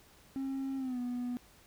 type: tone with pitch glide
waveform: triangle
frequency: 269.2 to 245.4 Hz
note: C4 to B3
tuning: +49 to -11 cents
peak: -31 dBFS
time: 0.36-1.37 s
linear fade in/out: 0 ms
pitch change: -160 cents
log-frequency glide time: 0.77-0.99 s
effects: tanh soft clip ceiling -27 dBFS + pink hiss -61 dBFS RMS until 1.66 s